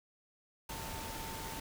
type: tone in noise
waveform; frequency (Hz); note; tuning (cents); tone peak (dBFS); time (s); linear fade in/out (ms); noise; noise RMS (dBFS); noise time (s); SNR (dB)
sine; 898; A5; +35; -47; 0.69-1.6; 5; pink; -43; 0.69-1.6; -7
effects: none